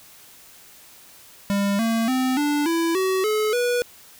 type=tone with pitch steps; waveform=square; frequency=200 / 227.1 / 257.9 / 292.8 / 332.5 / 377.5 / 428.7 / 486.8 Hz; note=G3 / A#3 / C4 / D4 / E4 / F#4 / A4 / B4; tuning=+35 / -45 / -25 / -5 / +15 / +35 / -45 / -25 cents; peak=-20 dBFS; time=1.5-3.82 s; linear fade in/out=0 ms; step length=290 ms; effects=white hiss -48 dBFS RMS until 4.19 s